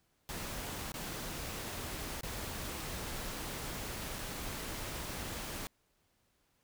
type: noise with dropouts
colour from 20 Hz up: pink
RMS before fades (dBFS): -41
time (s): 0.29-5.67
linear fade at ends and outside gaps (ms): 0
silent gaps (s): 0.919-0.941 / 2.209-2.233 / 4.186-4.19
effects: pink hiss -75 dBFS RMS until 6.63 s